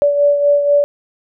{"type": "beating tone pair", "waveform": "sine", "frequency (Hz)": [576, 580.1], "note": ["D5", "D5"], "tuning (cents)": [-34, -21], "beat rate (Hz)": 4.1, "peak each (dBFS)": [-10, -19], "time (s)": [0.02, 0.84], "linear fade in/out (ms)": 0, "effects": []}